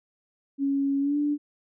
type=tone with pitch glide; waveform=sine; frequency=277.2 to 292.7 Hz; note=C#4 to D4; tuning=0 to -6 cents; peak=-22 dBFS; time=0.58-1.38 s; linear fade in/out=50 ms; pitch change=+94 cents; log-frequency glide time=1-1.17 s; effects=none